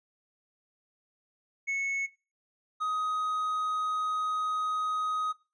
triangle tone pair in turn, 2201 / 1255.5 Hz, C#7 / D#6, -13 / +15 cents, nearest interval minor seventh, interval 972 cents, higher first, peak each -26 dBFS, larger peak neither, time 1.67-2.07 / 2.8-5.33 s, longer second, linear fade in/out 20 ms, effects noise-tail reverb RT60 0.3 s tail -19 dB re dry + resampled to 22050 Hz

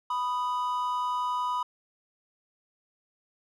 triangle tone pair together, 990 / 1240.9 Hz, B5 / D#6, +4 / -5 cents, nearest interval major third, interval 391 cents, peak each -26 / -31 dBFS, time 0.1-1.63 s, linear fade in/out 5 ms, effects none

